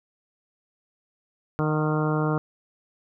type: harmonic tone with a mistuned harmonic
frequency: 153.9 Hz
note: D#3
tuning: 19 cents flat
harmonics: 1 / 2 / 3 / 4 / 5 / 6 / 7 / 8 / 9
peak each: -24 / -28 / -29 / -34 / -35 / -37 / -35 / -35 / -35 dBFS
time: 1.59-2.38 s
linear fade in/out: 0 ms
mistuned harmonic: 5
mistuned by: -25 cents
effects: none